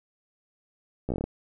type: slowing click train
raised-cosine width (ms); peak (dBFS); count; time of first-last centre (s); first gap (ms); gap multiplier
2; -16; 8; 1.09-1.24; 14; 1.14
effects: none